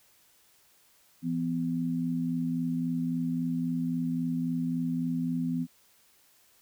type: tone pair together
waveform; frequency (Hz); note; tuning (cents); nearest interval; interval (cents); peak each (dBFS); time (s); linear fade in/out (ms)
sine; 168 / 251.7; E3 / B3; +33 / +33; perfect fifth; 700; -31 / -29; 1.22-5.67; 50
effects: white hiss -63 dBFS RMS until 6.61 s